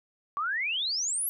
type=exponential sweep; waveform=sine; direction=up; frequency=1114 to 11950 Hz; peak=-27 dBFS; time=0.37-1.29 s; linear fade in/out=0 ms; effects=none